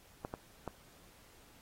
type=clicks; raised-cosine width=1 ms; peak=-25 dBFS; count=3; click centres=0.249 / 0.339 / 0.677 s; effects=pink hiss -62 dBFS RMS until 1.61 s + AAC 48 kbps